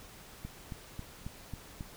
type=click train; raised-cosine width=5 ms; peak=-27 dBFS; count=6; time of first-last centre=0.45-1.809 s; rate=3.68 Hz; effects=pink hiss -52 dBFS RMS until 1.96 s